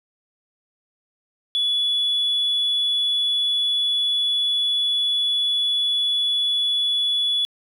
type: tone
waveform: sine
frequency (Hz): 3417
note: G#7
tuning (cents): +49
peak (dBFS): -17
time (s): 1.55-7.45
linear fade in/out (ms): 0
effects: tanh soft clip ceiling -15 dBFS + 9-bit